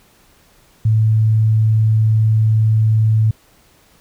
sine tone, 109.7 Hz, A2, 5 cents flat, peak -10 dBFS, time 0.85-3.31 s, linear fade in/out 5 ms, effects pink hiss -52 dBFS RMS until 4 s

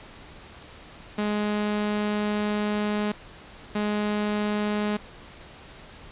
sawtooth tone bursts at uneven times, 209 Hz, G#3, 11 cents sharp, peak -20 dBFS, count 2, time 1.18-3.12 / 3.75-4.97 s, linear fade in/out 5 ms, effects pink hiss -46 dBFS RMS until 6.11 s + resampled to 8000 Hz

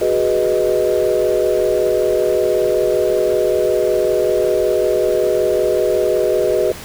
sine chord, G# minor seventh, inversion third, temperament equal, 370 / 415.3 / 493.9 / 622.3 Hz, F#4 / G#4 / B4 / D#5, 0 / 0 / 0 / 0 cents, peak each -18 dBFS, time 0.01-6.72 s, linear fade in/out 5 ms, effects tanh soft clip ceiling -4 dBFS + pink hiss -33 dBFS RMS until 6.84 s

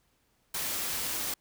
white noise, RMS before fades -33 dBFS, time 0.54-1.34 s, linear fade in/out 5 ms, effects pink hiss -71 dBFS RMS until 1.4 s

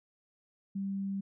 sine tone, 196 Hz, G3, in tune, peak -32 dBFS, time 0.75-1.21 s, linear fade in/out 10 ms, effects none

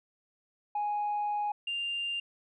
sine tone pair in turn, 830.6 / 2794 Hz, G#5 / F7, 0 / 0 cents, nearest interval octave + major sixth, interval 2100 cents, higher second, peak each -27 / -30 dBFS, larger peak first, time 0.75-1.52 / 1.67-2.2 s, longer first, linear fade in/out 5 ms, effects tanh soft clip ceiling -26 dBFS

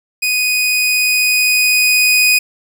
sawtooth tone with level ramp, 2489 Hz, D#7, in tune, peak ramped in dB -10 to -5 dBFS, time 0.22-2.39 s, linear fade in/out 10 ms, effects none

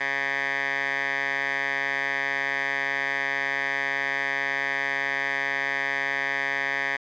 10% pulse tone with band-pass filter, 138.1 Hz, C#3, 6 cents flat, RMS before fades -27 dBFS, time 0-6.97 s, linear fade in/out 10 ms, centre 1800 Hz, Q 4.4, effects resampled to 16000 Hz + 9-bit

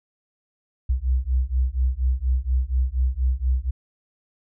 sine beating tone pair, 61.74 / 65.94 Hz, B1 / C2, 0 / +14 cents, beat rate 4.2 Hz, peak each -22 dBFS, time 0.89-3.71 s, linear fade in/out 10 ms, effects none

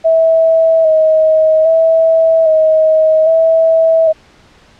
sine tone with vibrato, 641 Hz, E5, 49 cents flat, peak -6 dBFS, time 0.04-4.13 s, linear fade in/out 20 ms, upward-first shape square, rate 0.62 Hz, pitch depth 26 cents each way, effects pink hiss -45 dBFS RMS until 4.79 s + low-pass 5000 Hz 12 dB/octave

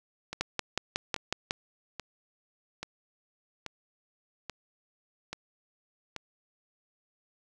two click trains, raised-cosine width 0.2 ms, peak -11 / -19 dBFS, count 7 / 8, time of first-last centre 0.41-1.509 / 0.33-6.163 s, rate 5.46 / 1.2 Hz, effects none

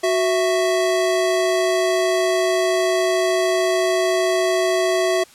square tone pair together, 370 / 659.3 Hz, F#4 / E5, 0 / 0 cents, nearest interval minor seventh, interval 1000 cents, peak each -20 / -20 dBFS, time 0.03-5.24 s, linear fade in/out 10 ms, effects white hiss -48 dBFS RMS until 5.34 s + low-pass 10000 Hz 12 dB/octave

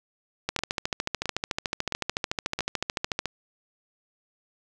two click trains, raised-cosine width 0.2 ms, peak -11 / -9 dBFS, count 5 / 38, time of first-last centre 0.59-3.257 / 0.49-3.191 s, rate 1.5 / 13.7 Hz, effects none

